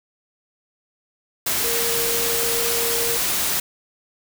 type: tone in noise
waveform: sine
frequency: 466.2 Hz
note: A#4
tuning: in tune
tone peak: -26 dBFS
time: 1.64-3.17 s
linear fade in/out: 5 ms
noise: white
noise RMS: -22 dBFS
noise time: 1.46-3.6 s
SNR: -7 dB
effects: none